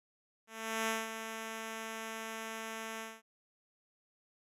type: tone with ADSR envelope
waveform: 5% pulse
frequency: 223 Hz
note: A3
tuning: 23 cents sharp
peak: -20 dBFS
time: 0.47-3.22 s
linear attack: 410 ms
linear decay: 190 ms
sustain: -9 dB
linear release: 220 ms
effects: resampled to 32000 Hz